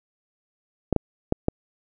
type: clicks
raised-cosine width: 2 ms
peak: -6 dBFS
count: 4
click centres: 0.927 / 0.963 / 1.324 / 1.484 s
effects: none